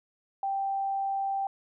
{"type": "tone", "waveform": "sine", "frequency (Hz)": 784, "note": "G5", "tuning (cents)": 0, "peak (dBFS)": -27, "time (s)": [0.43, 1.47], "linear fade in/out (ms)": 2, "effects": []}